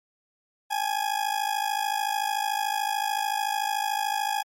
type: ring-modulated tone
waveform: 40% pulse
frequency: 830.6 Hz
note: G#5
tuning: in tune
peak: -21 dBFS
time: 0.7-4.43 s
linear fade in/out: 20 ms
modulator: 26.8 Hz
effects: MP3 64 kbps